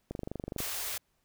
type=click train; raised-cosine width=2 ms; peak=-23 dBFS; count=13; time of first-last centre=0.11-0.604 s; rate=24.3 Hz
type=band-stop noise; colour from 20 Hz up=white; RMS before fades=-36 dBFS; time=0.58-0.98 s; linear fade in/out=5 ms; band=100 to 430 Hz; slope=24 dB/octave
effects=pink hiss -75 dBFS RMS until 1.24 s